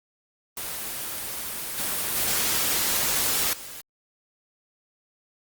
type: noise with level steps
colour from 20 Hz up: white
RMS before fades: -32 / -27 / -24 / -40 dBFS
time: 0.57-3.81 s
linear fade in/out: 2 ms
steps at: 1.78 / 2.16 / 3.53 s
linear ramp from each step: 2 ms
effects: Opus 24 kbps